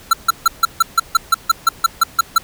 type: tone bursts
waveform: square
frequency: 1349 Hz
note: E6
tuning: 40 cents sharp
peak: -8 dBFS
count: 14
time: 0.11-2.382 s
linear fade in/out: 5 ms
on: 23 ms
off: 150 ms
effects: pink hiss -41 dBFS RMS until 2.43 s